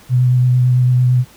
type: tone with vibrato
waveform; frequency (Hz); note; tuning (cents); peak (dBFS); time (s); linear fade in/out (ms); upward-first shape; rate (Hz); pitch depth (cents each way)
sine; 125.5; B2; +28; -9; 0.09-1.25; 50; triangle; 8.9; 20
effects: pink hiss -45 dBFS RMS until 1.36 s